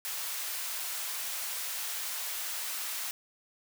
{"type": "high-pass noise", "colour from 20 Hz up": "white", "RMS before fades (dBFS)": -36, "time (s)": [0.05, 3.11], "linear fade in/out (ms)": 0, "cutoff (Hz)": 790, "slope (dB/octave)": 12, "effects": []}